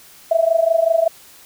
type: tone with amplitude modulation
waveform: sine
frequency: 659.3 Hz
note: E5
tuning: in tune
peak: -9 dBFS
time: 0.31-1.08 s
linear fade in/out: 5 ms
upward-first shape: sine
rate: 25.3 Hz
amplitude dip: 85%
effects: white hiss -45 dBFS RMS until 1.45 s